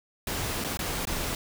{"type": "noise with dropouts", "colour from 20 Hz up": "pink", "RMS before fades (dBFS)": -31, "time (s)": [0.27, 1.35], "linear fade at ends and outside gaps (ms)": 2, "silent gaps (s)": [[0.641, 0.645], [0.772, 0.791], [1.053, 1.071]], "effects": []}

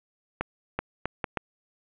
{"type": "accelerating click train", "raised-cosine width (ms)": 0.5, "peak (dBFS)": -12, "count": 5, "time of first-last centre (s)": [0.41, 1.373], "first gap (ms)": 380, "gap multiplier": 0.7, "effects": ["resampled to 8000 Hz", "9-bit"]}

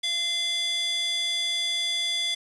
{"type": "tone with high-pass filter", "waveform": "square", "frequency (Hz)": 688, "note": "F5", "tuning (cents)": -26, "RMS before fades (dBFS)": -27, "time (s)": [0.03, 2.35], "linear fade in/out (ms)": 10, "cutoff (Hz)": 3000, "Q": 7.8, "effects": ["resampled to 24000 Hz", "8-bit"]}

